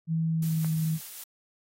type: tone with pitch glide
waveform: sine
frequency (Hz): 162.4 to 159.06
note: E3 to D#3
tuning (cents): -26 to +38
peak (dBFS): -24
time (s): 0.07-0.99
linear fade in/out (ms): 50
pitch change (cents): -36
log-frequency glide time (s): 0.31-0.68
type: noise with tremolo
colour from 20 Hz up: blue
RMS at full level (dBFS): -40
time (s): 0.42-1.24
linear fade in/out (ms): 5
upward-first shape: triangle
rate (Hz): 5.4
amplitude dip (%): 30
type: click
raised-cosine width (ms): 0.5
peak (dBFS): -27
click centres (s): 0.646
effects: AAC 48 kbps